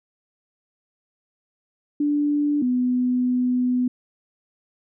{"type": "tone pair in turn", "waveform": "sine", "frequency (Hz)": [292.6, 249.6], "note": ["D4", "B3"], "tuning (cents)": [-6, 19], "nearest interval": "minor third", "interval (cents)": 275, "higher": "first", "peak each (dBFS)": -18, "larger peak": "neither", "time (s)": [[2, 2.62], [2.62, 3.88]], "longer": "second", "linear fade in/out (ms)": 5, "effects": []}